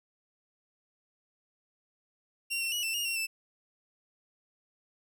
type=tone with pitch steps; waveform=sawtooth; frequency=2754 / 2712 / 2913 / 2677 / 2848 / 2734 / 2647 Hz; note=F7 / E7 / F#7 / E7 / F7 / F7 / E7; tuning=-25 / +49 / -28 / +26 / +33 / -37 / +7 cents; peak=-27 dBFS; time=2.5-3.27 s; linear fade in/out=20 ms; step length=110 ms; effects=none